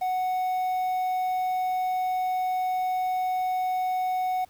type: tone with quantisation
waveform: triangle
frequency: 740 Hz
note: F#5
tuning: in tune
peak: -22 dBFS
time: 0.01-4.45 s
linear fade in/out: 10 ms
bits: 8
effects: pink hiss -60 dBFS RMS until 4.49 s